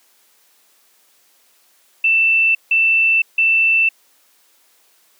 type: tone bursts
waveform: sine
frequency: 2666 Hz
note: E7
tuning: 19 cents sharp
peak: -11 dBFS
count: 3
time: 2.04-3.89 s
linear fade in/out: 5 ms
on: 510 ms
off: 160 ms
effects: white hiss -56 dBFS RMS until 5.19 s + high-pass 300 Hz 12 dB/octave